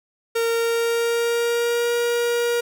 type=tone with pitch glide; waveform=45% pulse; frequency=461.1 to 474.9 Hz; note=A#4 to A#4; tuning=-19 to +32 cents; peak=-19 dBFS; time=0.35-2.61 s; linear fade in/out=10 ms; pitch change=+51 cents; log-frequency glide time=0.48-1.93 s; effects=none